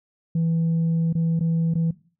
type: tone with dropouts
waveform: sine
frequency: 164.81 Hz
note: E3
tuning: in tune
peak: -17 dBFS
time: 0.35-1.91 s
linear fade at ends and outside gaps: 5 ms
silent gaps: 1.128-1.151 / 1.394-1.407 / 1.739-1.753 s
effects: noise-tail reverb RT60 0.4 s tail -19 dB re dry + tanh soft clip ceiling -17 dBFS